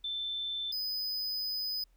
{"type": "tone pair in turn", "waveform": ["sine", "square"], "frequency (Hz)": [3539, 5005], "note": ["A7", "D#8"], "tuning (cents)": [9, 9], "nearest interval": "tritone", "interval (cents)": 600, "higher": "second", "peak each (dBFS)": [-33, -33], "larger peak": "neither", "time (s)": [[0.04, 0.72], [0.72, 1.84]], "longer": "second", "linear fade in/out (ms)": 5, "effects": ["added 41 Hz sine -62 dBFS peak until 1.96 s", "pink hiss -75 dBFS RMS until 1.96 s"]}